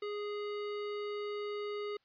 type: tone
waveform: square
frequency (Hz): 414.2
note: G#4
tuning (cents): -5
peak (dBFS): -37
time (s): 0.02-1.97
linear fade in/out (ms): 5
effects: white hiss -75 dBFS RMS until 2.04 s + resampled to 11025 Hz